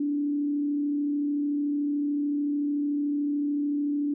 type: tone with frequency modulation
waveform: sine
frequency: 290 Hz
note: D4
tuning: 22 cents flat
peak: -24 dBFS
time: 0-4.14 s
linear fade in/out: 5 ms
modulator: 33.6 Hz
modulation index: 0.24
effects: none